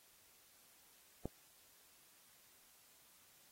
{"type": "click", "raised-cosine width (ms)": 2, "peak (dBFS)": -26, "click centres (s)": 1.256, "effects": ["white hiss -67 dBFS RMS until 3.51 s", "AAC 48 kbps"]}